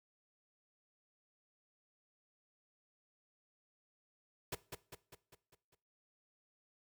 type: noise with echo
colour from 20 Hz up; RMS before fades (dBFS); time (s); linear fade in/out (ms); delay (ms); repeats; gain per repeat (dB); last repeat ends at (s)
pink; -40; 4.52-4.55; 5; 200; 6; -5; 5.75
effects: noise-tail reverb RT60 0.4 s tail -18 dB re dry + high-pass 60 Hz 12 dB/octave